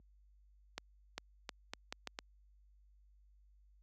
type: accelerating click train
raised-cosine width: 0.2 ms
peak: -23 dBFS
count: 7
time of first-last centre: 0.78-2.189 s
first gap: 400 ms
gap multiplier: 0.78
effects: added 50 Hz sine -39 dBFS peak until 3.82 s + high-pass 200 Hz 12 dB/octave